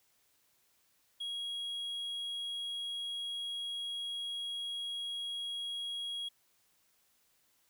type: tone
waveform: triangle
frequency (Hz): 3300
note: G#7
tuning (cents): -12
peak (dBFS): -35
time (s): 1.2-6.29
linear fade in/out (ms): 10
effects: white hiss -72 dBFS RMS until 7.69 s